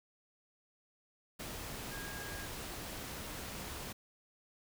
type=tone in noise; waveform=sine; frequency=1631 Hz; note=G#6; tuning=32 cents flat; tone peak=-47 dBFS; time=1.91-2.46 s; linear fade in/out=10 ms; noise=pink; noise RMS=-44 dBFS; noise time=1.39-3.93 s; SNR=-6 dB; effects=none